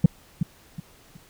sine tone with echo, 164.81 Hz, E3, in tune, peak -6 dBFS, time 0.04-0.06 s, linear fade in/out 5 ms, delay 370 ms, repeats 3, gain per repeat -11 dB, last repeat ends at 1.17 s, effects tanh soft clip ceiling -8 dBFS + pink hiss -54 dBFS RMS until 1.29 s

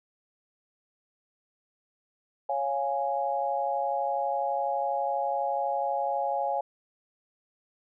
sine chord, Db major, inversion none, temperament equal, 554.4 / 698.5 / 830.6 Hz, Db5 / F5 / Ab5, 0 / 0 / 0 cents, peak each -31 / -31 / -29 dBFS, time 2.49-6.61 s, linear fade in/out 5 ms, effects none

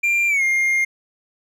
triangle tone with pitch glide, 2381 to 2121 Hz, D7 to C7, +23 to +23 cents, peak -14 dBFS, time 0.03-0.85 s, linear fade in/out 10 ms, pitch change -200 cents, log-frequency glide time 0.28-0.43 s, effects none

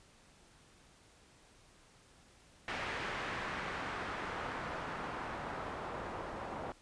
white noise with low-pass filter sweep, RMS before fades -41 dBFS, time 2.68-6.72 s, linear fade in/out 0 ms, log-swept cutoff 2000 to 880 Hz, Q 1.1, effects pink hiss -63 dBFS RMS until 6.81 s + resampled to 22050 Hz

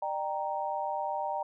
sine chord, G minor, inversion second, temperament equal with one note detuned, 600.7 / 784 / 932.3 Hz, D5 / G5 / Bb5, +39 / 0 / 0 cents, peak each -36 / -34 / -34 dBFS, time 0.02-1.43 s, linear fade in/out 5 ms, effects none

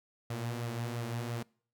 sawtooth tone with flanger, 118.1 Hz, A#2, 23 cents sharp, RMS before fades -37 dBFS, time 0.3-1.43 s, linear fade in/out 5 ms, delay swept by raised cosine 1.5 to 7.4 ms, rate 2.9 Hz, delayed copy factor +0.5, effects noise-tail reverb RT60 0.5 s tail -25 dB re dry

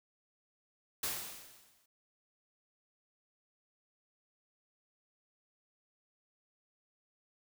white noise with exponential decay, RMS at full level -34 dBFS, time 1.03-1.86 s, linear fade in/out 5 ms, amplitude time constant 180 ms, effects none

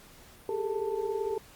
sine tone cluster, 397 / 414.9 / 448 / 885 Hz, G4 / G#4 / A4 / A5, +22 / -2 / +31 / +10 cents, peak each -33 / -35 / -33 / -39 dBFS, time 0.49-1.38 s, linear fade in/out 2 ms, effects pink hiss -54 dBFS RMS until 1.55 s + Opus 48 kbps

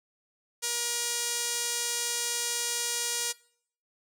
sawtooth tone with band-pass filter, 475.8 Hz, A#4, 35 cents sharp, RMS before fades -31 dBFS, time 0.62-3.33 s, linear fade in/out 20 ms, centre 7700 Hz, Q 1.4, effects noise-tail reverb RT60 0.6 s tail -22 dB re dry

